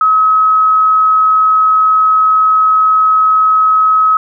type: tone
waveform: sine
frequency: 1279 Hz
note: D#6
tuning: 47 cents sharp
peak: -6 dBFS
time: 0.01-4.17 s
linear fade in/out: 2 ms
effects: none